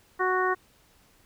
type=harmonic tone; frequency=370 Hz; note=F#4; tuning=in tune; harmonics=1 / 2 / 3 / 4 / 5; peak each=-27 / -31 / -27 / -31 / -31 dBFS; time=0.19-0.55 s; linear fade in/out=20 ms; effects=pink hiss -61 dBFS RMS until 1.25 s